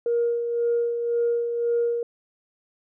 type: tone with tremolo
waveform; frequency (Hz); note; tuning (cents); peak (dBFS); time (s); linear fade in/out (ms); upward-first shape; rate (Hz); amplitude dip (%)
sine; 471.6; A#4; +20; -18; 0.06-2.03; 2; sine; 1.9; 50
effects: tanh soft clip ceiling -15 dBFS